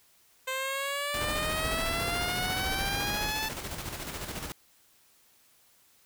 10% pulse exponential sweep, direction up, 519 to 880 Hz, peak -22 dBFS, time 0.47-3.49 s, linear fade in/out 10 ms
pink noise with tremolo, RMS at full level -36 dBFS, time 1.14-4.52 s, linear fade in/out 0 ms, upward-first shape square, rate 14 Hz, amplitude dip 45%
pink low-pass noise, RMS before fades -37 dBFS, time 1.16-3.31 s, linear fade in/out 50 ms, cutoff 2000 Hz, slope 96 dB/octave
effects white hiss -63 dBFS RMS until 6.05 s

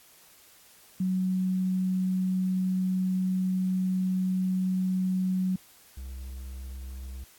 sine / triangle tone pair in turn, 186 / 64.87 Hz, F#3 / C2, +9 / -14 cents, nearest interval octave + tritone, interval 1823 cents, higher first, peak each -24 / -34 dBFS, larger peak first, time 1-5.56 / 5.97-7.24 s, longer first, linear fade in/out 5 ms, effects white hiss -56 dBFS RMS until 7.38 s + AAC 64 kbps

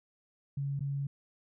sine tone with dropouts, 139.8 Hz, C#3, 15 cents sharp, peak -31 dBFS, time 0.57-1.07 s, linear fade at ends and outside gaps 5 ms, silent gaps 0.794-0.806 s, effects none

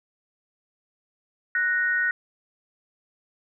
sine tone pair together, 1480 / 1864.7 Hz, F#6 / A#6, 0 / 0 cents, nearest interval major third, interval 400 cents, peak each -23 / -24 dBFS, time 1.55-2.11 s, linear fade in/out 2 ms, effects none

